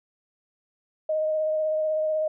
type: tone with vibrato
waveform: sine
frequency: 622.3 Hz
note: D#5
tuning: in tune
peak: -22 dBFS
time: 1.09-2.28 s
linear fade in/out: 5 ms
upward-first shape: triangle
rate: 16 Hz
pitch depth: 18 cents each way
effects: none